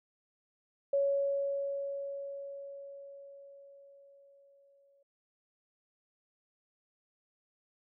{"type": "tone with exponential decay", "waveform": "sine", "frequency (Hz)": 558, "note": "C#5", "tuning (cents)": 11, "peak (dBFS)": -25, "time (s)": [0.93, 5.03], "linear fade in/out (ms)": 5, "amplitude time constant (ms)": 890, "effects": []}